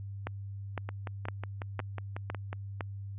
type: two click trains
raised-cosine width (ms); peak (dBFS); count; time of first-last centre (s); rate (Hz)
0.5; -19 / -23; 6 / 10; 0.27-2.808 / 0.89-2.529; 1.97 / 5.49
effects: added 99 Hz sine -38 dBFS peak until 3.18 s + resampled to 8000 Hz